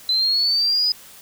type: linear sweep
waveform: sine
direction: up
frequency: 4030 to 5010 Hz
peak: -16 dBFS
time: 0.09-0.92 s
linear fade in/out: 2 ms
effects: white hiss -44 dBFS RMS until 1.21 s